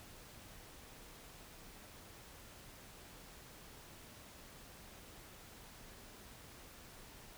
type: silence
effects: pink hiss -56 dBFS RMS until 7.37 s